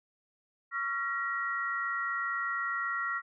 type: tone cluster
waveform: sine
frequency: 1122 / 1374 / 1899 Hz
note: C#6 / F6 / A#6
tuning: +21 / -29 / +32 cents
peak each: -39 / -33 / -34 dBFS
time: 0.71-3.22 s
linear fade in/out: 50 ms
effects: none